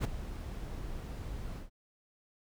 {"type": "noise with ADSR envelope", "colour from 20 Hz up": "brown", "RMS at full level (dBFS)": -25, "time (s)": [0, 1.7], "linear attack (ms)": 44, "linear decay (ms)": 12, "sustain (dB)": -15, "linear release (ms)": 130, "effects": []}